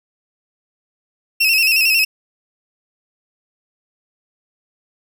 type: tone with vibrato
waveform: 30% pulse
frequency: 2637 Hz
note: E7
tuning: in tune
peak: -9 dBFS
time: 1.4-2.05 s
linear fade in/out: 10 ms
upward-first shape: square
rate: 11 Hz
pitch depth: 53 cents each way
effects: none